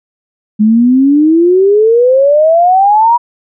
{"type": "exponential sweep", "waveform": "sine", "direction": "up", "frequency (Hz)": [208.6, 970], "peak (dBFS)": -4, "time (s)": [0.59, 3.18], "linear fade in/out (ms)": 20, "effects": []}